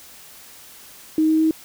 sine tone with pitch steps, 313.8 / 315.8 / 317.8 Hz, D#4 / D#4 / D#4, +15 / +26 / +37 cents, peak -14 dBFS, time 1.18-1.51 s, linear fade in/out 2 ms, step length 110 ms, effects white hiss -44 dBFS RMS until 1.64 s

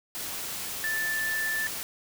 sine tone in noise, 1760 Hz, A6, in tune, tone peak -27 dBFS, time 0.84-1.67 s, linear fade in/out 0 ms, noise white, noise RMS -35 dBFS, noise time 0.15-1.83 s, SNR +5 dB, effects none

